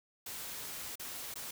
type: noise with dropouts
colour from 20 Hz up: white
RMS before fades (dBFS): -43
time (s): 0.26-1.51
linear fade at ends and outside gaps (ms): 5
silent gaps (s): 0.956-0.995 / 1.341-1.356
effects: none